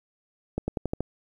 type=accelerating click train; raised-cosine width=2 ms; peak=-14 dBFS; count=6; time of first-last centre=0.58-1.006 s; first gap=100 ms; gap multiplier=0.92; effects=9-bit